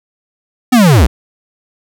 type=linear sweep; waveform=square; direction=down; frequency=261.6 to 49 Hz; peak=-5 dBFS; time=0.72-1.07 s; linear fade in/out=10 ms; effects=none